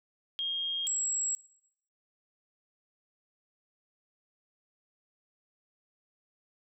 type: tone pair in turn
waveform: sine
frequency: 3236 / 7678 Hz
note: G#7 / B8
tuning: -46 / -50 cents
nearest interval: octave + minor third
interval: 1496 cents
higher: second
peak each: -30 / -28 dBFS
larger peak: second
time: 0.39-0.87 / 0.87-1.35 s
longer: neither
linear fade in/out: 0 ms
effects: noise-tail reverb RT60 0.7 s tail -19 dB re dry